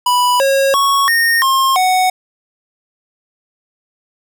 square tone with pitch steps, 986 / 545 / 1108 / 1844 / 1068 / 742 Hz, B5 / C#5 / C#6 / A#6 / C6 / F#5, -3 / -29 / -1 / -19 / +35 / +5 cents, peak -11 dBFS, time 0.06-2.1 s, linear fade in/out 5 ms, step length 340 ms, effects none

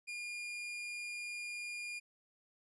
40% pulse tone, 2421 Hz, D#7, 48 cents flat, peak -40 dBFS, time 0.07-2 s, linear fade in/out 20 ms, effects resampled to 22050 Hz

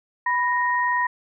sine tone pair together, 987.2 / 1864.7 Hz, B5 / A#6, -1 / 0 cents, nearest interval major seventh, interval 1101 cents, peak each -21 / -23 dBFS, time 0.26-1.07 s, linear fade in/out 5 ms, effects none

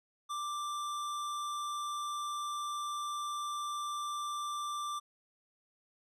square tone, 1179 Hz, D6, 6 cents sharp, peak -36 dBFS, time 0.29-5 s, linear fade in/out 20 ms, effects low-pass 11000 Hz 12 dB/octave

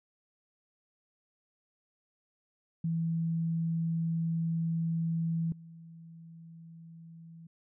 sine tone with level steps, 164.9 Hz, E3, 1 cent sharp, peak -28 / -47 dBFS, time 2.84-7.47 s, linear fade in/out 5 ms, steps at 5.52 s, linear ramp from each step 2 ms, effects none

